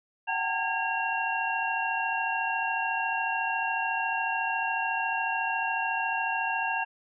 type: tone cluster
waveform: sine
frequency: 752 / 786 / 900 / 1630 / 2746 Hz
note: F#5 / G5 / A5 / G#6 / F7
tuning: +28 / +4 / +39 / -33 / -30 cents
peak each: -34 / -38 / -31 / -32 / -32 dBFS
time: 0.27-6.85 s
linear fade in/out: 20 ms
effects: none